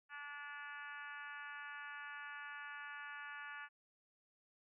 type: harmonic tone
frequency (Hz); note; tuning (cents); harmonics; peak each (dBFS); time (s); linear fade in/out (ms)
289.6; D4; -24; 3 / 4 / 5 / 6 / 7 / 8 / 9 / 10; -57 / -55 / -51 / -51 / -62 / -59 / -59 / -64; 0.09-3.69; 50
effects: none